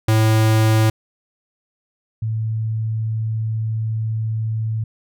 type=tone pair in turn; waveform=square / sine; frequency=110 / 110.7 Hz; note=A2 / A2; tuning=0 / +11 cents; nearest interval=unison; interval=11 cents; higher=second; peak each=-13 / -19 dBFS; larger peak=first; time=0.08-0.9 / 2.22-4.84 s; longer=second; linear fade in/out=5 ms; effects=none